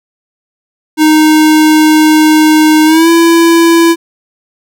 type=tone with pitch glide; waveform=square; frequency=309.9 to 334.1 Hz; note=D#4 to E4; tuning=-7 to +23 cents; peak=-4 dBFS; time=0.97-3.96 s; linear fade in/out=50 ms; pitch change=+130 cents; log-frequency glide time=2.85-3.09 s; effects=none